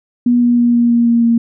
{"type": "tone with pitch steps", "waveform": "sine", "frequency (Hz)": [242.4, 240.7, 239.1, 237.4, 235.8, 234.1, 232.5], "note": ["B3", "B3", "A#3", "A#3", "A#3", "A#3", "A#3"], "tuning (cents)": [-32, -44, 44, 32, 20, 8, -4], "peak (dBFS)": -8, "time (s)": [0.26, 1.38], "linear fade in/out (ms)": 5, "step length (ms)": 160, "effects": []}